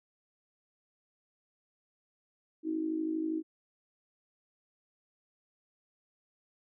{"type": "tone with amplitude modulation", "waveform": "sine", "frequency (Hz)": 317.9, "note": "D#4", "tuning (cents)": 37, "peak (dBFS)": -27, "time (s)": [2.63, 3.43], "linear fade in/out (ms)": 50, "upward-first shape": "sine", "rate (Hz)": 52.5, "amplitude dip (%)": 70, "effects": []}